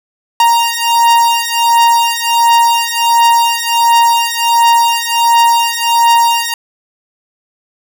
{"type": "beating tone pair", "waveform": "45% pulse", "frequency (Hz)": [932.3, 933.7], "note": ["A#5", "A#5"], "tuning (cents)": [0, 3], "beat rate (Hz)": 1.4, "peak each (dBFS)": -11, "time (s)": [0.4, 6.54], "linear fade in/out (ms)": 2, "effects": []}